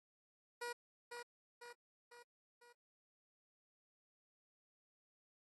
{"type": "tone with echo", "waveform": "15% pulse", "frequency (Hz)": 480, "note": "B4", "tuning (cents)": -49, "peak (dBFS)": -36, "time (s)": [0.61, 0.73], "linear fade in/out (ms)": 10, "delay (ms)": 500, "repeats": 4, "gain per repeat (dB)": -5, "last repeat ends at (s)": 2.73, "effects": ["AAC 32 kbps"]}